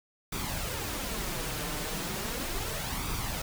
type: noise with flanger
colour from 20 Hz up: pink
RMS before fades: -34 dBFS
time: 0.32-3.42 s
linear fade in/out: 5 ms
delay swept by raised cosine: 0.83 to 6.73 ms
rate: 0.36 Hz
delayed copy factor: +0.55
effects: none